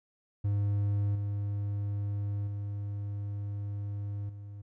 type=tone with level steps; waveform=triangle; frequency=101.7 Hz; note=G#2; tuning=36 cents flat; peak=-24 / -28 / -31 / -39 dBFS; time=0.44-4.62 s; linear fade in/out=10 ms; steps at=1.15 / 2.47 / 4.29 s; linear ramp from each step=5 ms; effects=none